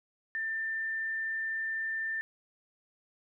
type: tone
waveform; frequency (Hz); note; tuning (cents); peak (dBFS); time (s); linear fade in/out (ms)
sine; 1788; A6; +27; -31; 0.35-2.21; 0
effects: none